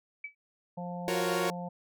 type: tone with exponential decay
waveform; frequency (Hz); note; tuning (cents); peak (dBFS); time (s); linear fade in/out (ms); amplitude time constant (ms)
sine; 2295; D7; -40; -33; 0.24-0.35; 5; 23
type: harmonic tone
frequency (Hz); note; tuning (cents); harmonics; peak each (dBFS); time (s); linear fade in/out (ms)
176.4; F3; +18; 1 / 3 / 4 / 5; -37 / -42 / -43 / -44; 0.77-1.69; 10
type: chord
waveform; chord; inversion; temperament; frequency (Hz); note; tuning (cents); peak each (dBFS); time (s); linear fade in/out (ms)
sawtooth; Gb major seventh; third; equal; 349.2 / 370 / 466.2 / 554.4; F4 / Gb4 / Bb4 / Db5; 0 / 0 / 0 / 0; -30; 1.08-1.5; 0
effects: none